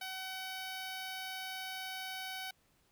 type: tone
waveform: 10% pulse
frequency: 756 Hz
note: F#5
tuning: 37 cents sharp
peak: -32 dBFS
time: 0.01-2.51 s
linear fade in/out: 5 ms
effects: pink hiss -72 dBFS RMS until 2.91 s